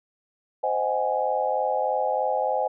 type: chord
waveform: sine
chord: Ab dominant seventh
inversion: first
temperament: just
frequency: 519.1 / 623 / 747.5 / 830.6 Hz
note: C5 / Eb5 / Gb5 / Ab5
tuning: -14 / +2 / +17 / 0 cents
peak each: -27 / -28 / -29 / -26 dBFS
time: 0.63-2.68 s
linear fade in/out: 10 ms
effects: none